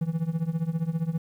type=tone with tremolo; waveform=triangle; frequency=163.8 Hz; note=E3; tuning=11 cents flat; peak=-19 dBFS; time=0.01-1.18 s; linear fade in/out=5 ms; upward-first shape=triangle; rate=15 Hz; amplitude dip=95%; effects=10-bit